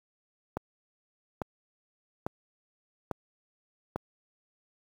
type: click train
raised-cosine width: 1 ms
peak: -17 dBFS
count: 5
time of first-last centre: 0.57-3.96 s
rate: 1.18 Hz
effects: high-pass 60 Hz 12 dB/octave + 8-bit